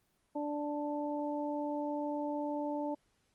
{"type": "harmonic tone", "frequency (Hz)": 293.7, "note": "D4", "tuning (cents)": 0, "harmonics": [1, 2, 3], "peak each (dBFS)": [-36, -38, -40], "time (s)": [0.35, 2.95], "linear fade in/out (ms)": 10, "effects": ["pink hiss -75 dBFS RMS until 3.34 s", "Opus 24 kbps"]}